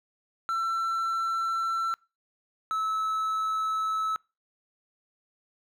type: tone pair in turn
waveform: triangle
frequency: 1343 / 1301 Hz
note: E6 / E6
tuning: +32 / -23 cents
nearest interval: minor second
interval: 55 cents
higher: first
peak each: -24 dBFS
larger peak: neither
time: 0.49-1.94 / 2.71-4.16 s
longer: neither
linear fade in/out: 0 ms
effects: noise-tail reverb RT60 0.3 s tail -26 dB re dry